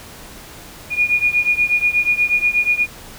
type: beating tone pair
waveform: sine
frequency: 2438 / 2446.3 Hz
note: D#7 / D#7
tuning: -36 / -30 cents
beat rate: 8.3 Hz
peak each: -16 / -18 dBFS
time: 0.9-2.87 s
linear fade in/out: 50 ms
effects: pink hiss -38 dBFS RMS until 3.18 s